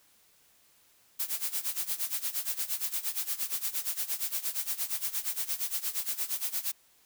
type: noise with tremolo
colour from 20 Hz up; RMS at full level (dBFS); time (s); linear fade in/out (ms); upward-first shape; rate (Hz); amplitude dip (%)
blue; -30; 1.19-6.72; 10; sine; 8.6; 85
effects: white hiss -64 dBFS RMS until 7.05 s